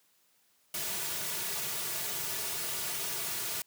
white noise with comb filter, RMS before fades -35 dBFS, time 0.74-3.62 s, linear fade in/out 2 ms, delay 3.8 ms, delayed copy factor -0.8, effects white hiss -69 dBFS RMS until 3.66 s + high-pass 100 Hz 12 dB/octave

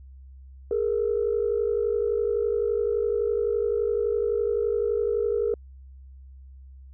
sine tone pair together, 415.3 / 467.1 Hz, G#4 / A#4, 0 / +3 cents, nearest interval major second, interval 203 cents, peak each -24 dBFS, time 0.71-5.54 s, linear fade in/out 2 ms, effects tanh soft clip ceiling -15 dBFS + added 66 Hz sine -43 dBFS peak until 6.93 s

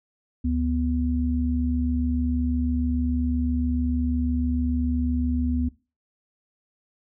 sine tone pair together, 73.15 / 246.9 Hz, D2 / B3, -6 / 0 cents, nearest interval octave + major sixth, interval 2106 cents, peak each -24 dBFS, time 0.44-5.69 s, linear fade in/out 10 ms, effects noise-tail reverb RT60 0.3 s tail -19 dB re dry

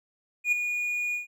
triangle tone with ADSR envelope, 2445 Hz, D#7, 31 cents flat, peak -17 dBFS, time 0.44-1.27 s, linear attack 84 ms, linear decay 6 ms, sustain -8 dB, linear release 130 ms, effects none

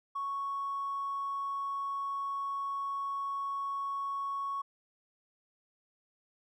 triangle tone with tanh clipping, 1108.7 Hz, C#6, in tune, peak -32 dBFS, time 0.15-4.62 s, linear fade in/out 10 ms, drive 1 dB, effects none

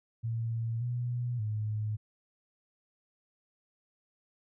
sine tone with pitch steps, 114.6 / 121.7 / 107.2 Hz, A#2 / B2 / A2, -29 / -25 / -45 cents, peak -30 dBFS, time 0.23-1.97 s, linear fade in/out 20 ms, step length 580 ms, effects none

